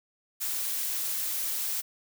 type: noise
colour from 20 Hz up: blue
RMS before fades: -31 dBFS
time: 0.4-1.82 s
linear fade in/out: 20 ms
effects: none